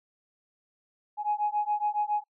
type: beating tone pair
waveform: sine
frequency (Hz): 833 / 840.2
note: G#5 / G#5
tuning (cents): +5 / +20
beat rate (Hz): 7.2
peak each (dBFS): -28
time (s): 1.17-2.24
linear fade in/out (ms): 50
effects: noise-tail reverb RT60 0.1 s tail -25 dB re dry + tanh soft clip ceiling -18 dBFS